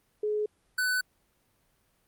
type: tone pair in turn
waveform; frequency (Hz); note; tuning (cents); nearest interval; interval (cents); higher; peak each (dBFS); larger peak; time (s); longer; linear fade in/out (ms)
sine / square; 422.6 / 1501.2; G#4 / F#6; +30 / +25; octave + minor seventh; 2195; second; -26; neither; 0.23-0.46 / 0.78-1.01; neither; 5
effects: pink hiss -70 dBFS RMS until 2.07 s + Opus 32 kbps